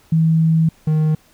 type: tone pair in turn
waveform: sine / triangle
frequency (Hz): 161.5 / 155.28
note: E3 / D#3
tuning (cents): -35 / -3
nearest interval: minor second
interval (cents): 68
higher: first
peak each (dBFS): -11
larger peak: neither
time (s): 0.12-0.69 / 0.87-1.15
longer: first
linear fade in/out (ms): 5
effects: pink hiss -53 dBFS RMS until 1.33 s